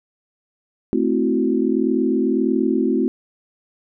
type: chord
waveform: sine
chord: F# half-diminished seventh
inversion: first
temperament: equal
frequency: 220 / 261.6 / 329.6 / 370 Hz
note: A3 / C4 / E4 / F#4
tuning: 0 / 0 / 0 / 0 cents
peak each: -22 / -20 / -22 / -22 dBFS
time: 0.93-3.08 s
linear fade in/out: 0 ms
effects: none